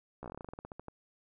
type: slowing click train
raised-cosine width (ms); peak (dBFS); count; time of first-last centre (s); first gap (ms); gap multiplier
1; -29; 17; 0.23-0.883; 14; 1.13
effects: none